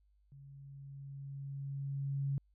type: tone with level ramp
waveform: sine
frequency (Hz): 138.59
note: C#3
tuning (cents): 0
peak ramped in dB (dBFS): -52 to -31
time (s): 0.32-2.38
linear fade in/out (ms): 0
effects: added 50 Hz sine -67 dBFS peak until 2.54 s